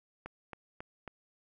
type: click train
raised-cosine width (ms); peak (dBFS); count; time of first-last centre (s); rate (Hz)
0.5; -27; 4; 0.26-1.077; 3.67
effects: none